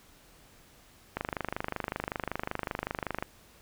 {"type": "click train", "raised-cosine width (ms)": 0.5, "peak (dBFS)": -16, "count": 53, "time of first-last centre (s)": [1.17, 3.225], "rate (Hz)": 25.3, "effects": ["pink hiss -58 dBFS RMS until 3.61 s"]}